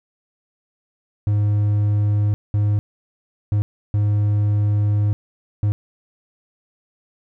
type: tone bursts at uneven times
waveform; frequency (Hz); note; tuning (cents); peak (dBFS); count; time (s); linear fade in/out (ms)
triangle; 103.83; G#2; 0; -13; 5; 1.27-2.34 / 2.54-2.79 / 3.52-3.62 / 3.94-5.13 / 5.63-5.72; 0
effects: none